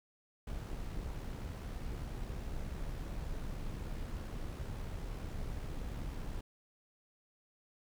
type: noise with amplitude modulation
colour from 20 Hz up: brown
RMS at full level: -39 dBFS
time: 0.47-6.41 s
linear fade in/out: 5 ms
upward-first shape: sine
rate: 69.8 Hz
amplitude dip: 35%
effects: none